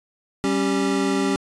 square tone cluster, 194.7 / 275 / 392.1 Hz, G3 / C#4 / G4, -12 / -14 / 0 cents, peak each -26 / -23 / -25 dBFS, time 0.44-1.36 s, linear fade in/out 0 ms, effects resampled to 22050 Hz

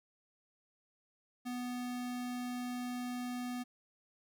square tone, 246.9 Hz, B3, in tune, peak -38 dBFS, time 1.45-3.64 s, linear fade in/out 20 ms, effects none

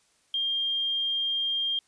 sine tone, 3205 Hz, G7, 38 cents sharp, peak -25 dBFS, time 0.34-1.79 s, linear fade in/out 2 ms, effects white hiss -66 dBFS RMS until 1.87 s + resampled to 22050 Hz

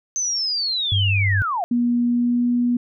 sine linear sweep, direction down, 6260 to 659.3 Hz, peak -20 dBFS, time 0.16-1.64 s, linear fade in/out 0 ms
sine tone, 98.9 Hz, G2, 16 cents sharp, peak -17 dBFS, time 0.92-1.42 s, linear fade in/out 0 ms
sine tone with pitch glide, 240.3 to 242.5 Hz, B3 to B3, -47 to -31 cents, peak -16 dBFS, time 1.71-2.77 s, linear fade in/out 5 ms, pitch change +16 cents, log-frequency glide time 2.06-2.49 s
effects none

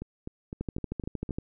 two click trains, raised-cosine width 3 ms, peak -23 / -19 dBFS, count 6 / 11, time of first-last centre 0.02-1.292 / 0.61-1.385 s, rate 3.93 / 12.9 Hz, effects none

